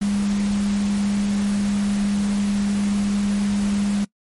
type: tone in noise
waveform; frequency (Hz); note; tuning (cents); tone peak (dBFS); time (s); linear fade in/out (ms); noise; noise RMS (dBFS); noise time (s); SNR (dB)
sine; 202.5; G#3; -43; -18; 0.01-4.05; 10; pink; -33; 0.01-4.05; +12
effects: noise-tail reverb RT60 0.1 s tail -22 dB re dry + MP3 48 kbps